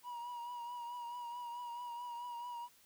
triangle tone with vibrato, 960 Hz, B5, 49 cents flat, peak -40 dBFS, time 0.03-2.69 s, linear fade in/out 50 ms, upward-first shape triangle, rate 4.6 Hz, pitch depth 43 cents each way, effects white hiss -66 dBFS RMS until 2.85 s

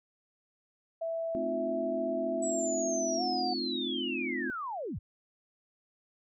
sine tone with pitch glide, 659.3 to 731.5 Hz, E5 to F#5, 0 to -20 cents, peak -31 dBFS, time 1.01-3.54 s, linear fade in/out 10 ms, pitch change +180 cents, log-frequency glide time 3.17-3.22 s
sine chord, F dominant seventh, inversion first, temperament just, 218.3 / 261.9 / 314.3 / 349.2 Hz, A3 / C4 / Eb4 / F4, -13 / +2 / +18 / 0 cents, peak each -41 / -36 / -41 / -37 dBFS, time 1.35-4.5 s, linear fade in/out 0 ms
sine linear sweep, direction down, 7902 to 47.62 Hz, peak -34 dBFS, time 2.42-4.99 s, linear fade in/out 10 ms
effects none

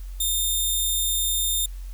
10% pulse tone, 3631 Hz, A#7, 46 cents flat, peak -14 dBFS, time 0.2-1.66 s, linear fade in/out 5 ms, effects added 45 Hz sine -32 dBFS peak until 1.93 s + white hiss -54 dBFS RMS until 1.93 s

